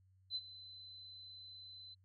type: tone with ADSR envelope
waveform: sine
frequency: 4036 Hz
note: B7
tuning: 37 cents sharp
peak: -35 dBFS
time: 0.3-1.95 s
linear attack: 56 ms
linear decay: 45 ms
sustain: -16 dB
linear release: 18 ms
effects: added 94 Hz sine -66 dBFS peak until 2.04 s + MP3 48 kbps